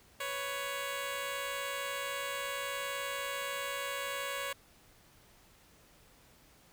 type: tone pair together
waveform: 10% pulse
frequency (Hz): 495.8 / 556.5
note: B4 / C#5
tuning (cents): +7 / +7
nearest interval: major second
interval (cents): 200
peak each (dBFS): -34 / -28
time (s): 0.2-4.53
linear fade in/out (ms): 5
effects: pink hiss -62 dBFS RMS until 6.72 s